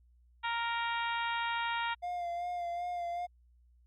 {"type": "harmonic tone", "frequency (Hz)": 466.2, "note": "A#4", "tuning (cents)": 0, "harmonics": [2, 3, 4, 5, 6, 7, 8], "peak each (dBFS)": [-34, -38, -40, -42, -44, -45, -46], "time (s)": [0.43, 1.95], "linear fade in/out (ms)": 20}
{"type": "tone with vibrato", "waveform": "triangle", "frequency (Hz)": 701, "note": "F5", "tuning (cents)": 6, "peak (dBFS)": -32, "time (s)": [2.02, 3.27], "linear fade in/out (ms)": 20, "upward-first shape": "sine", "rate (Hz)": 2.6, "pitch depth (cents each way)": 29}
{"effects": ["added 60 Hz sine -61 dBFS peak until 3.86 s", "Opus 48 kbps"]}